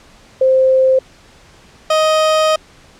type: tone pair in turn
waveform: sine / 30% pulse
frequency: 523.3 / 625.6 Hz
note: C5 / D#5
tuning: 0 / +9 cents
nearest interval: minor third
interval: 309 cents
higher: second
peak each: -8 dBFS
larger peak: neither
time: 0.41-0.99 / 1.9-2.56 s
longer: second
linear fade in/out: 5 ms
effects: pink hiss -45 dBFS RMS until 2.99 s + low-pass 7000 Hz 12 dB/octave